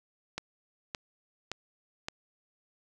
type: click train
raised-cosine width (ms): 0.2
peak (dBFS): -17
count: 4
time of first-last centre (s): 0.38-2.085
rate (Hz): 1.76
effects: none